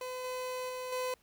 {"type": "tone with level steps", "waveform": "30% pulse", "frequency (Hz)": 507, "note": "B4", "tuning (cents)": 45, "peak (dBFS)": [-35, -33, -35, -30], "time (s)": [0.01, 1.14], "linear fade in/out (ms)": 2, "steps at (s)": [0.24, 0.69, 0.92], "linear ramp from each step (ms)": 5, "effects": ["pink hiss -68 dBFS RMS until 1.22 s"]}